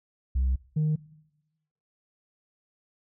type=tone pair in turn; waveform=sine; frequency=64.7 / 153.88 Hz; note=C2 / D#3; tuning=-19 / -19 cents; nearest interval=octave + minor third; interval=1500 cents; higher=second; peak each=-20 dBFS; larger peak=neither; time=0.35-0.56 / 0.76-0.96 s; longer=first; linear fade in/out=10 ms; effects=noise-tail reverb RT60 1.0 s tail -23 dB re dry + tanh soft clip ceiling -20 dBFS